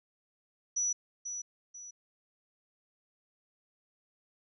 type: tone with echo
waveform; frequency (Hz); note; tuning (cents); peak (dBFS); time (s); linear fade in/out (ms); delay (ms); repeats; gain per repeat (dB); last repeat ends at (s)
sine; 5900; F#8; -6; -28; 0.76-0.93; 10; 490; 2; -8; 1.91
effects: none